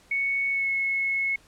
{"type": "tone with pitch glide", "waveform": "sine", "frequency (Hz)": [2217, 2186], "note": ["C#7", "C#7"], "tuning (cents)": [0, -25], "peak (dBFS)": -23, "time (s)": [0.11, 1.36], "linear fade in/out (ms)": 5, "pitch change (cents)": -25, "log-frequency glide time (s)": [0.5, 0.69], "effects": ["pink hiss -57 dBFS RMS until 1.47 s", "low-pass 10000 Hz 12 dB/octave"]}